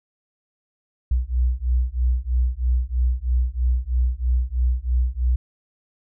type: beating tone pair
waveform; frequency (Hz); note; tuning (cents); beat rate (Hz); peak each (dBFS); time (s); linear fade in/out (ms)
sine; 60.3 / 63.4; B1 / B1; -41 / +46; 3.1; -21; 1.11-5.36; 5
effects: none